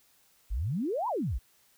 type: exponential two-way sweep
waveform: sine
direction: up then down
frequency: 43.65 to 1028 to 43.65 Hz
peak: -28 dBFS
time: 0.5-1.39 s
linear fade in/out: 20 ms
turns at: 1.08 s
effects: white hiss -65 dBFS RMS until 1.77 s